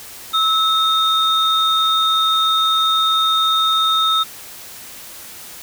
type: tone pair together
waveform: sine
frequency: 1300 / 3677 Hz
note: E6 / A#7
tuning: -24 / -24 cents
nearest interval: octave + tritone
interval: 1800 cents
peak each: -15 dBFS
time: 0.33-4.24 s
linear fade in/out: 20 ms
effects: tanh soft clip ceiling -7 dBFS + white hiss -36 dBFS RMS until 5.62 s